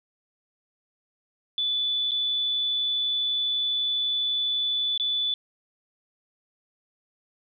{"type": "tone with dropouts", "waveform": "sine", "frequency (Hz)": 3476, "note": "A7", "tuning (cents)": -22, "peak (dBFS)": -23, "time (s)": [1.58, 5.34], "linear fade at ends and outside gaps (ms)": 1, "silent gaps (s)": [[2.11, 2.117], [4.977, 4.998]], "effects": []}